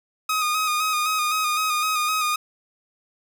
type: tone with vibrato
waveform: sawtooth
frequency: 1244.5 Hz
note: D#6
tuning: in tune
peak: -17 dBFS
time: 0.29-2.36 s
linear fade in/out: 5 ms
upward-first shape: square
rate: 3.9 Hz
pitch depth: 30 cents each way
effects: none